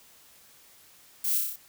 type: noise with echo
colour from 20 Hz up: violet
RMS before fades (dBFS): -29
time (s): 1.24-1.38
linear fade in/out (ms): 5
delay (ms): 30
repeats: 6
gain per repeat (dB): -2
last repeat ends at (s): 1.56
effects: white hiss -56 dBFS RMS until 1.68 s